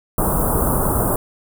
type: band-stop noise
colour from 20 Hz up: pink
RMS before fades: -18 dBFS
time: 0.18-1.16 s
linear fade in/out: 2 ms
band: 1300 to 9100 Hz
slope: 48 dB/octave
effects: none